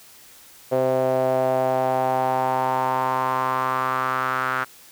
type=tone with band-pass filter sweep; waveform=sawtooth; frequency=130 Hz; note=C3; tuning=11 cents flat; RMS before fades=-22 dBFS; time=0.71-4.65 s; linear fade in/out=20 ms; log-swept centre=550 to 1400 Hz; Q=4.3; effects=white hiss -48 dBFS RMS until 4.91 s